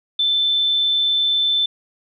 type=tone; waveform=sine; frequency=3532 Hz; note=A7; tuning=6 cents sharp; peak=-15 dBFS; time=0.19-1.66 s; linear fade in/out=5 ms; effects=none

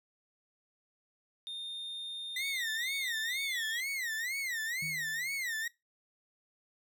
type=tone with pitch glide; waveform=triangle; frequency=3645 to 3304 Hz; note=A#7 to G#7; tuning=-40 to -10 cents; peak=-37 dBFS; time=1.47-3.8 s; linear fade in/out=0 ms; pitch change=-170 cents; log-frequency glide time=3.4-3.66 s
type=tone with vibrato; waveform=40% pulse; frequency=1975.5 Hz; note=B6; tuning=in tune; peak=-33 dBFS; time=2.36-5.68 s; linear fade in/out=5 ms; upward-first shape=sine; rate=2.1 Hz; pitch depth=210 cents each way
type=tone with exponential decay; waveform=sine; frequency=156.3 Hz; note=D#3; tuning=8 cents sharp; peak=-40 dBFS; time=4.82-5.51 s; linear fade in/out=5 ms; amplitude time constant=150 ms
effects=noise-tail reverb RT60 0.2 s tail -20 dB re dry

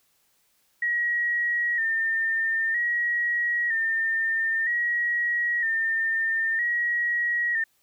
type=tone with vibrato; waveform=sine; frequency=1855 Hz; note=A#6; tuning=9 cents flat; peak=-22 dBFS; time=0.82-7.64 s; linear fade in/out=5 ms; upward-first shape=square; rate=0.52 Hz; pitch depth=46 cents each way; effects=white hiss -67 dBFS RMS until 7.82 s

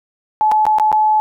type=tone with dropouts; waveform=sine; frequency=859 Hz; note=A5; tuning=42 cents flat; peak=-10 dBFS; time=0.41-1.2 s; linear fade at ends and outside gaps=0 ms; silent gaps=0.515-0.519 / 0.654-0.666 / 0.785-0.798 / 0.917-0.927 s; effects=none

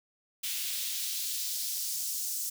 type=noise with high-pass filter sweep; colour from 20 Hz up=white; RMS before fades=-34 dBFS; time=0.43-2.5 s; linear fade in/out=10 ms; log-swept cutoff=2800 to 6600 Hz; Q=1.4; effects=none

